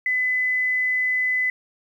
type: tone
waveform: sine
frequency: 2010 Hz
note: B6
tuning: 30 cents sharp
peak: -19 dBFS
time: 0.06-1.5 s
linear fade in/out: 2 ms
effects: 9-bit